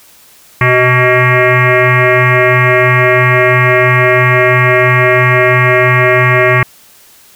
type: tone with frequency modulation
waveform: sine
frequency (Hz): 880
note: A5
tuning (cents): 0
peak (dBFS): -5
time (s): 0.61-6.63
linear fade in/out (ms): 2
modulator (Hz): 251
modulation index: 5.6
effects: white hiss -42 dBFS RMS until 7.35 s